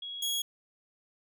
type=tone pair in turn; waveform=sine / sawtooth; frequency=3322 / 3322 Hz; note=G#7 / G#7; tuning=0 / 0 cents; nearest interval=unison; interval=0 cents; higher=neither; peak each=-37 / -26 dBFS; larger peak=second; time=0.02-0.22 / 0.22-0.42 s; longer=neither; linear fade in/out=5 ms; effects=none